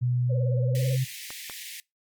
sine tone with pitch glide, 123.47 to 130.66 Hz, B2 to C3, 0 to -2 cents, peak -22 dBFS, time 0.01-1.05 s, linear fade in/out 20 ms, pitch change +98 cents, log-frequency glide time 0.62-0.91 s
sine tone with vibrato, 523.3 Hz, C5, in tune, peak -32 dBFS, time 0.29-0.97 s, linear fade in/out 20 ms, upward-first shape sine, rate 18 Hz, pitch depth 120 cents each way
pink high-pass noise, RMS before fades -40 dBFS, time 0.75-1.8 s, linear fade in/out 0 ms, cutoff 1800 Hz, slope 96 dB/octave
clicks, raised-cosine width 0.3 ms, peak -22 dBFS, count 2, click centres 1.305 / 1.498 s
effects noise-tail reverb RT60 0.2 s tail -24 dB re dry + Opus 48 kbps

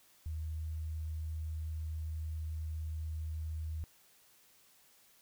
sine tone, 78.8 Hz, D#2, 23 cents sharp, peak -36 dBFS, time 0.26-3.84 s, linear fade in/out 0 ms, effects white hiss -65 dBFS RMS until 5.21 s

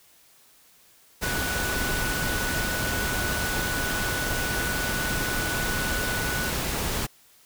sine tone in noise, 1480 Hz, F#6, in tune, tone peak -30 dBFS, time 1.22-6.51 s, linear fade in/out 20 ms, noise pink, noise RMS -28 dBFS, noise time 1.21-7.07 s, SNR -5 dB, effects white hiss -57 dBFS RMS until 7.45 s

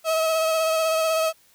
35% pulse tone with vibrato, 642 Hz, E5, 46 cents flat, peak -18 dBFS, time 0.04-1.33 s, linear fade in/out 50 ms, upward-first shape sine, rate 16 Hz, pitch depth 22 cents each way, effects white hiss -58 dBFS RMS until 1.54 s

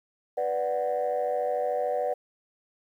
sine chord, B minor, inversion none, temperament equal, 493.9 / 587.3 / 740 Hz, B4 / D5 / F#5, 0 / 0 / 0 cents, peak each -28 / -28 / -29 dBFS, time 0.37-2.14 s, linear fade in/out 10 ms, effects tanh soft clip ceiling -19 dBFS + 10-bit

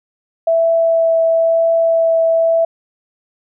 sine tone with vibrato, 659.3 Hz, E5, in tune, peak -10 dBFS, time 0.47-2.65 s, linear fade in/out 5 ms, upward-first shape triangle, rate 1 Hz, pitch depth 9 cents each way, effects none

